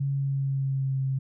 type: tone with pitch glide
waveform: sine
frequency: 138.59 to 133.79 Hz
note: C#3 to C3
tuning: 0 to +39 cents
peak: -24 dBFS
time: 0-1.19 s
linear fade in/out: 10 ms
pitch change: -61 cents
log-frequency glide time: 0.11-0.99 s
effects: none